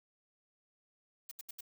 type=noise bursts; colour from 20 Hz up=blue; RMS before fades=-45 dBFS; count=4; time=1.29-1.608 s; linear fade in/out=5 ms; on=24 ms; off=74 ms; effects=none